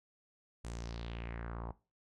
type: tone with low-pass filter sweep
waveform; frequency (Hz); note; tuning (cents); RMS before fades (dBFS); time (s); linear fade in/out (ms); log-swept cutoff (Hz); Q
sawtooth; 57.7; A#1; -17; -43; 0.64-1.72; 10; 8800 to 890; 3
effects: noise-tail reverb RT60 0.3 s tail -18 dB re dry